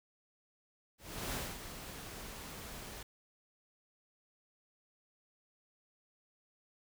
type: noise with ADSR envelope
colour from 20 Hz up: pink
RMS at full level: -38 dBFS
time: 0.98-3.03 s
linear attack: 350 ms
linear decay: 240 ms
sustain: -9 dB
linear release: 5 ms
effects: none